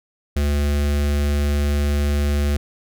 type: tone with notch filter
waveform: square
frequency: 72.4 Hz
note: D2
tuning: 24 cents flat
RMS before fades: -19 dBFS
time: 0.36-2.57 s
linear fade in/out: 5 ms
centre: 940 Hz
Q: 1.8
effects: none